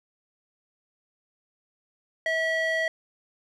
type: tone with band-pass filter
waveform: square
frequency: 647 Hz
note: E5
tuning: 32 cents flat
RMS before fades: -26 dBFS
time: 2.26-2.88 s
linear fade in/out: 2 ms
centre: 1600 Hz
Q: 2.5
effects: none